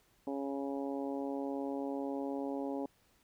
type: harmonic tone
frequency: 138.6 Hz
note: C#3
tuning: in tune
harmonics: 2 / 3 / 4 / 5 / 6 / 7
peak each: -37 / -42 / -42 / -48 / -46 / -53 dBFS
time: 0.27-2.86 s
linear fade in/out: 2 ms
effects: pink hiss -70 dBFS RMS until 3.23 s